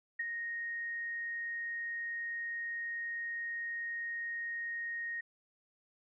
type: tone with ADSR envelope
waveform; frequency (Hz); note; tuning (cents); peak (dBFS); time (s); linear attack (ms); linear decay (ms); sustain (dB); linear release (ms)
sine; 1864.7; A#6; 0; -31; 0.19-5.21; 9; 28; -5; 8
effects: none